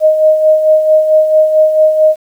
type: tone with tremolo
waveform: sine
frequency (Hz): 622.3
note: D#5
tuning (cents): 0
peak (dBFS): -3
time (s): 0-2.16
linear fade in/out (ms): 50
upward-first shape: sine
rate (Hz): 4.5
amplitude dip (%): 55
effects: 7-bit